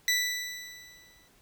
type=tone with exponential decay; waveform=20% pulse; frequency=1975.5 Hz; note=B6; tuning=in tune; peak=-17 dBFS; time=0.08-1.28 s; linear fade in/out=1 ms; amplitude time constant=260 ms; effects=pink hiss -62 dBFS RMS until 1.41 s